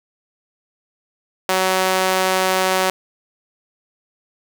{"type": "tone with high-pass filter", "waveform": "sawtooth", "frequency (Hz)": 187.3, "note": "F#3", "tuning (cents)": 21, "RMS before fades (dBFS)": -18, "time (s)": [1.49, 2.9], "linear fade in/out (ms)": 0, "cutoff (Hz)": 560, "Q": 0.92, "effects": []}